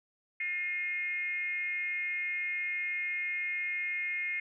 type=tone with frequency modulation; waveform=sine; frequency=2133 Hz; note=C7; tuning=33 cents sharp; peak=-31 dBFS; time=0.4-4.4 s; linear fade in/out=5 ms; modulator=346 Hz; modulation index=0.63; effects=none